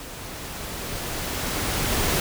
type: noise with level ramp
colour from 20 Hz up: pink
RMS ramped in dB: -38 to -22 dBFS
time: 0-2.2 s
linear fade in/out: 2 ms
effects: none